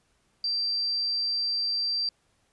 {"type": "tone", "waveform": "sine", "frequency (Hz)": 4699, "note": "D8", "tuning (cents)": 0, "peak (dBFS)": -25, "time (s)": [0.44, 2.09], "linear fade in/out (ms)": 2, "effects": ["pink hiss -69 dBFS RMS until 2.52 s", "resampled to 24000 Hz"]}